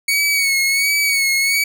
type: tone with vibrato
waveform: sawtooth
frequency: 2227 Hz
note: C#7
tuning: 7 cents sharp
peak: -11 dBFS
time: 0.08-1.64 s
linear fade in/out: 5 ms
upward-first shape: sine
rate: 1.4 Hz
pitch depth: 49 cents each way
effects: none